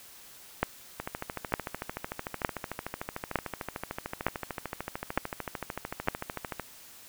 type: two click trains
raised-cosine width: 0.5 ms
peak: -9 / -18 dBFS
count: 7 / 76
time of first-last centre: 0.63-6.085 / 1-6.597 s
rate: 1.1 / 13.4 Hz
effects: white hiss -51 dBFS RMS until 7.08 s